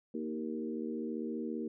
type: harmonic tone with a mistuned harmonic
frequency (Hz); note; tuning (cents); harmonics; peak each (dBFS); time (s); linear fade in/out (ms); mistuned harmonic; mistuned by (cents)
77.78; D#2; 0; 3 / 4 / 5 / 6; -38 / -40 / -42 / -44; 0.14-1.68; 5; 4; +16
effects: none